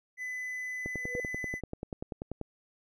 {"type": "tone", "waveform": "triangle", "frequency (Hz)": 2006, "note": "B6", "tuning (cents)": 26, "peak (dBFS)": -33, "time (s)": [0.17, 1.61], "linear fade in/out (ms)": 50}
{"type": "click train", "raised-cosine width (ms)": 2, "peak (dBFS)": -23, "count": 17, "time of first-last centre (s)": [0.86, 2.413], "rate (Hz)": 10.3}
{"type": "tone with exponential growth", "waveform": "sine", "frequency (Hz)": 491.3, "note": "B4", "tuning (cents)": -9, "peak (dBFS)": -29, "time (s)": [0.96, 1.2], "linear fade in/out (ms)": 2, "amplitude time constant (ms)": 52}
{"effects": []}